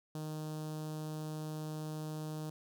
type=tone with notch filter; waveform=sawtooth; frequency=154.7 Hz; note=D#3; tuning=10 cents flat; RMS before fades=-41 dBFS; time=0.15-2.5 s; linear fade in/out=2 ms; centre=2100 Hz; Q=0.74; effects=none